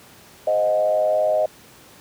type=tone with frequency modulation; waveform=sine; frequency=622.3 Hz; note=D#5; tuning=in tune; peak=-16 dBFS; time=0.47-1.46 s; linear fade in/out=5 ms; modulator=103 Hz; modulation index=0.7; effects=pink hiss -47 dBFS RMS until 2 s + high-pass 100 Hz 12 dB/octave